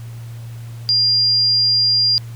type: tone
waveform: sine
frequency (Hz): 4800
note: D8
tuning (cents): +37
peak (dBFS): -12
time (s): 0.89-2.18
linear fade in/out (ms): 0
effects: added 116 Hz sine -29 dBFS peak until 2.35 s + pink hiss -46 dBFS RMS until 2.35 s